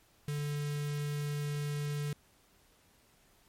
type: tone with notch filter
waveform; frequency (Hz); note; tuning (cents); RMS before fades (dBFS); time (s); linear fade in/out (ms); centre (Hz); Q
square; 146.2; D3; -7; -35; 0.28-2.13; 2; 810; 0.92
effects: pink hiss -66 dBFS RMS until 3.48 s + MP3 64 kbps